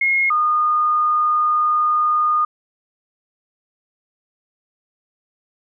sine tone pair in turn, 2155 / 1223.7 Hz, C#7 / D#6, -49 / -29 cents, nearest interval minor seventh, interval 980 cents, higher first, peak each -14 dBFS, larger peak neither, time 0.01-0.3 / 0.3-2.45 s, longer second, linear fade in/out 5 ms, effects none

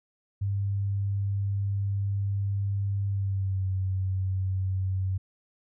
sine tone with pitch glide, 99.5 to 94.62 Hz, G2 to F#2, +26 to +39 cents, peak -25 dBFS, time 0.41-5.18 s, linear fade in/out 10 ms, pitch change -87 cents, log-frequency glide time 3.07-3.67 s, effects none

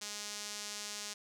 sawtooth tone with band-pass filter, 207.7 Hz, G#3, in tune, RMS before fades -43 dBFS, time 0.01-1.14 s, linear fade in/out 10 ms, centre 6000 Hz, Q 1.5, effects none

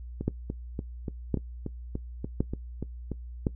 two click trains, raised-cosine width 3 ms, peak -19 / -12 dBFS, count 11 / 4, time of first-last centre 0.21-3.117 / 0.28-3.468 s, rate 3.44 / 0.941 Hz, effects noise-tail reverb RT60 0.1 s tail -19 dB re dry + added 60 Hz sine -38 dBFS peak until 3.55 s

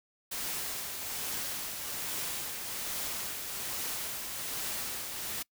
white noise with tremolo, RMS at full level -35 dBFS, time 0.31-5.43 s, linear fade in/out 10 ms, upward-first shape triangle, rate 1.2 Hz, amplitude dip 40%, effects noise-tail reverb RT60 0.1 s tail -24 dB re dry

